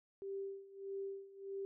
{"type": "tone with tremolo", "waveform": "sine", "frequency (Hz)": 392.3, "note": "G4", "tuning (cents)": 1, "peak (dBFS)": -39, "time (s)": [0.22, 1.65], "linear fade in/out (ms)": 0, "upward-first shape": "sine", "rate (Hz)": 1.6, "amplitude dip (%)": 85, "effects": []}